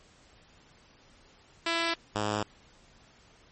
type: tone pair in turn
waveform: 5% pulse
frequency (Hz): 334 / 105.2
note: E4 / G#2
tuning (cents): +23 / +23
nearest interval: octave + minor sixth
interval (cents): 2000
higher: first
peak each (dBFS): -15 / -17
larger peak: first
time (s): 1.66-1.94 / 2.15-2.43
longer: neither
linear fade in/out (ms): 5
effects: pink hiss -59 dBFS RMS until 3.51 s + MP3 32 kbps